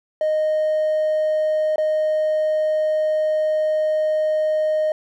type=tone with dropouts; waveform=triangle; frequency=619 Hz; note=D#5; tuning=9 cents flat; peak=-14 dBFS; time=0.21-4.92 s; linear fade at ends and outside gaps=2 ms; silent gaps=1.759-1.781 s; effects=tanh soft clip ceiling -12 dBFS